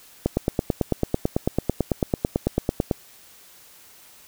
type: click train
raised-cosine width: 2 ms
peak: -6 dBFS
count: 25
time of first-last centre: 0.26-2.912 s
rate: 9.05 Hz
effects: white hiss -50 dBFS RMS until 4.27 s